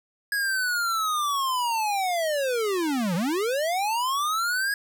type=linear two-way sweep; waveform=square; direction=down then up; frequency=1667 to 161.4 to 1667 Hz; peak=-24 dBFS; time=0.32-4.74 s; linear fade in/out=2 ms; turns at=3.15 s; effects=none